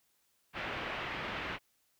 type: low-pass noise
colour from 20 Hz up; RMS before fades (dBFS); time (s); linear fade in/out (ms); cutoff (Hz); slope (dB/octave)
white; -39; 0.53-1.59; 50; 2700; 24
effects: white hiss -74 dBFS RMS until 1.99 s